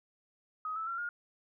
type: tone with pitch steps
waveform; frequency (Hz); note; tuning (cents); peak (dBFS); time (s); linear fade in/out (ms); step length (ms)
sine; 1260 / 1312 / 1366.1 / 1422.5; D#6 / E6 / F6 / F6; +21 / -9 / -39 / +31; -34; 0.65-1.09; 2; 110
effects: none